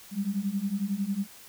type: beating tone pair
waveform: sine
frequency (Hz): 192.4 / 203.4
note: G3 / G#3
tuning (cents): -32 / -36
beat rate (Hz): 11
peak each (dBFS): -31 / -29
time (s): 0.11-1.27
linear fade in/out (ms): 50
effects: white hiss -50 dBFS RMS until 1.48 s